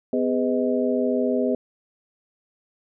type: harmonic tone with a mistuned harmonic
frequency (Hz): 125.8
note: B2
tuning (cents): +32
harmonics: 2 / 3 / 4 / 5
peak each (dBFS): -23 / -25 / -26 / -27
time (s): 0.13-1.55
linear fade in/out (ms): 2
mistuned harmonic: 3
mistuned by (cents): +140
effects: none